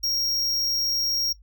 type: tone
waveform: square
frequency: 5588 Hz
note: F8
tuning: in tune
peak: -23 dBFS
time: 0.03-1.33 s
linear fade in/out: 10 ms
effects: noise-tail reverb RT60 0.1 s tail -19 dB re dry + added 50 Hz sine -48 dBFS peak until 1.42 s